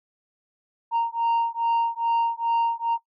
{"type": "beating tone pair", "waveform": "sine", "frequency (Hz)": [926, 928.4], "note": ["A#5", "A#5"], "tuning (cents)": [-12, -7], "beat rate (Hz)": 2.4, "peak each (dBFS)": -22, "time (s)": [0.91, 2.98], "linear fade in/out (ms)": 50, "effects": ["noise-tail reverb RT60 0.1 s tail -18 dB re dry", "tanh soft clip ceiling -18 dBFS"]}